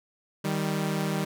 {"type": "tone pair together", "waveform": "sawtooth", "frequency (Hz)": [155.57, 196], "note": ["D#3", "G3"], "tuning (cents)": [0, 0], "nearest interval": "major third", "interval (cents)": 400, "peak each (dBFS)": -25, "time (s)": [0.44, 1.25], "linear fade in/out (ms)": 10, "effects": []}